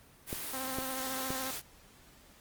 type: noise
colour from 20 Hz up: white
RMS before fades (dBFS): -39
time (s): 0.26-1.62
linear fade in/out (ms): 50
type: clicks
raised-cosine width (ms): 2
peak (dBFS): -23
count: 3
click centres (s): 0.329 / 0.786 / 1.305
type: tone with vibrato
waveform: 10% pulse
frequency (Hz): 262.1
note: C4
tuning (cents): +3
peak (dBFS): -29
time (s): 0.53-1.51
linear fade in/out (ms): 5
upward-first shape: sine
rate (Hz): 14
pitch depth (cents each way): 26
effects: pink hiss -59 dBFS RMS until 2.4 s + Opus 32 kbps